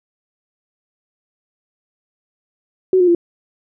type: tone with pitch steps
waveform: sine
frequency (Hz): 373.7 / 358.5 / 343.9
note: F#4 / F4 / F4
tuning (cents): +17 / +45 / -27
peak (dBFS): -9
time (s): 2.93-3.149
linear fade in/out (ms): 2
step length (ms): 73
effects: none